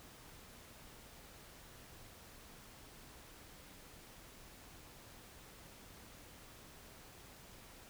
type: silence
effects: pink hiss -57 dBFS RMS until 7.89 s